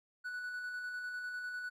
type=tone with tremolo; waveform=triangle; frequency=1480 Hz; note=F#6; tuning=in tune; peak=-36 dBFS; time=0.24-1.7 s; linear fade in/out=20 ms; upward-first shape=square; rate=10 Hz; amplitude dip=25%; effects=none